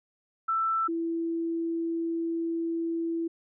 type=tone pair in turn; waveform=sine; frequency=1329 / 332.2 Hz; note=E6 / E4; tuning=+14 / +13 cents; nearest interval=2 octaves; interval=2401 cents; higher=first; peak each=-24 / -27 dBFS; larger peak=first; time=0.48-0.88 / 0.88-3.28 s; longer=second; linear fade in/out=10 ms; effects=none